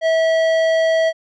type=tone with tanh clipping; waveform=triangle; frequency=649 Hz; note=E5; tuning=27 cents flat; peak=-15 dBFS; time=0.01-1.13 s; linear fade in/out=50 ms; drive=17 dB; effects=none